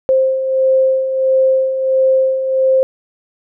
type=beating tone pair; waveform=sine; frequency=525 / 526.5 Hz; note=C5 / C5; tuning=+6 / +11 cents; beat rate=1.5 Hz; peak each=-19 / -11 dBFS; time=0.09-2.83 s; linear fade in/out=0 ms; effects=none